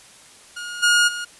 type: tone with level steps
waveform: sawtooth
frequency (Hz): 1431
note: F6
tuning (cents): +42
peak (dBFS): -26 / -10 / -23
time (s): 0.56-1.25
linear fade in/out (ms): 10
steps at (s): 0.82 / 1.07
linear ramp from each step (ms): 20
effects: white hiss -47 dBFS RMS until 1.39 s + resampled to 24000 Hz